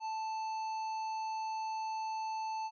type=harmonic tone; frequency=880 Hz; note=A5; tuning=in tune; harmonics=1 / 3 / 5 / 7; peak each=-35 / -51 / -53 / -58 dBFS; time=0-2.71 s; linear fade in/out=50 ms; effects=none